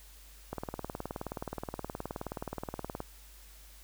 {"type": "click train", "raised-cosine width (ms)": 1, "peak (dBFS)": -22, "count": 48, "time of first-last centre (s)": [0.53, 3.004], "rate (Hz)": 19, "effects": ["added 50 Hz sine -53 dBFS peak until 3.83 s", "white hiss -57 dBFS RMS until 3.83 s"]}